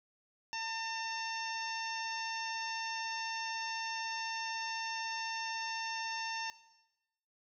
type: harmonic tone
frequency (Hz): 902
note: A5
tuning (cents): +43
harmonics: 1 / 2 / 3 / 4 / 5 / 6 / 7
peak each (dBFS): -40 / -44 / -43 / -51 / -52 / -43 / -50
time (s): 0.53-6.5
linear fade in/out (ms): 0
effects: noise-tail reverb RT60 1.0 s tail -17 dB re dry